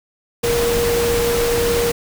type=tone in noise; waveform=sine; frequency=471.8 Hz; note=A#4; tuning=21 cents sharp; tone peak=-16 dBFS; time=0.43-1.92 s; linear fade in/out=10 ms; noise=pink; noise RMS=-22 dBFS; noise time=0.43-1.92 s; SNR=+3 dB; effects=none